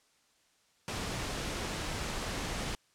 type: noise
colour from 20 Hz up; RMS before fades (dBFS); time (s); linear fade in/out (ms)
pink; -36; 0.88-2.75; 0
effects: white hiss -69 dBFS RMS until 2.94 s + low-pass 8000 Hz 12 dB/octave